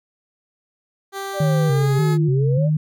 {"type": "tone with pitch glide", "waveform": "15% pulse", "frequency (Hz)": [392, 425], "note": ["G4", "G#4"], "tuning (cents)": [0, 40], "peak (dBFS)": -20, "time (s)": [1.12, 2.18], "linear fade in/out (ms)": 50, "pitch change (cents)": 140, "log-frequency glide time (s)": [1.66, 2.02]}
{"type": "exponential two-way sweep", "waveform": "sine", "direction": "down then up", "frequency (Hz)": [610, 334.7, 610], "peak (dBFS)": -23, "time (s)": [1.33, 2.7], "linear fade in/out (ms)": 50, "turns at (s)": 2.23}
{"type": "tone with vibrato", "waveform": "sine", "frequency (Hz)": 144.4, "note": "D3", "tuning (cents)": -29, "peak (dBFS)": -15, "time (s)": [1.4, 2.77], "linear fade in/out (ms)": 5, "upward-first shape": "square", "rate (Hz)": 1.7, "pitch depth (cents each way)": 110}
{"effects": []}